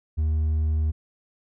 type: tone with hard clipping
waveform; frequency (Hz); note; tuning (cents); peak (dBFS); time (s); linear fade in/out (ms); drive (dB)
sine; 77.78; D#2; 0; -21; 0.17-0.92; 20; 2
effects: none